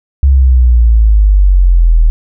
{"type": "exponential sweep", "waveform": "sine", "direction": "down", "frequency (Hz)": [69.3, 39], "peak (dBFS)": -3, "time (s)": [0.23, 2.1], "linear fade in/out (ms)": 0, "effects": []}